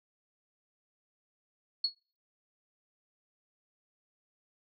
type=tone with exponential decay; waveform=sine; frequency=4350 Hz; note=C#8; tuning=33 cents flat; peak=-23 dBFS; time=1.84-1.95 s; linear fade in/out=5 ms; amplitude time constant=22 ms; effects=noise-tail reverb RT60 0.4 s tail -26 dB re dry